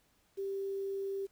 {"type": "tone with quantisation", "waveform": "sine", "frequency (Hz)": 392, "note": "G4", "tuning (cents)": 0, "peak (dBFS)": -34, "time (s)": [0.37, 1.27], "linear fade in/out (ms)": 20, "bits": 10, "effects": ["pink hiss -71 dBFS RMS until 1.31 s"]}